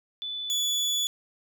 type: tone pair in turn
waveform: sine / 30% pulse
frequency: 3486 / 3436 Hz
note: A7 / A7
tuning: -17 / -42 cents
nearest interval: unison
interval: 25 cents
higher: first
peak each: -31 / -22 dBFS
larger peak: second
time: 0.22-0.5 / 0.5-1.07 s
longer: second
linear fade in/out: 0 ms
effects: none